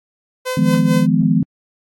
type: tone with tremolo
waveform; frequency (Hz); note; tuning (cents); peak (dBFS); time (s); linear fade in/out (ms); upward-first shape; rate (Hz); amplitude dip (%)
sawtooth; 510; C5; -44; -15; 0.45-1.07; 20; sine; 4.5; 75
type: chord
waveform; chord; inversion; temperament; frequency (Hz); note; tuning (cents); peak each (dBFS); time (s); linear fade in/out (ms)
sine; F half-diminished seventh; third; just; 157.15 / 174.61 / 209.5 / 251.4; Eb3 / F3 / Ab3 / Cb4; +18 / 0 / +15 / +31; -17; 0.57-1.43; 5
effects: AAC 64 kbps